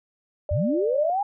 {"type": "tone", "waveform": "sine", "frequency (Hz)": 594, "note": "D5", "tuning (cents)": 20, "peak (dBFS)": -26, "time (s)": [0.49, 1.1], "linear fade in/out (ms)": 2}
{"type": "linear sweep", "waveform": "sine", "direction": "up", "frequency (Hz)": [66, 830.6], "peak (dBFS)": -21, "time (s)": [0.51, 1.23], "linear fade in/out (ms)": 5}
{"effects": []}